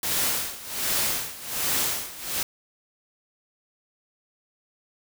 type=noise with tremolo; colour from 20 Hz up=white; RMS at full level=-24 dBFS; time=0.03-2.43 s; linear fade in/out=2 ms; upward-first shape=sine; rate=1.3 Hz; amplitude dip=85%; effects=none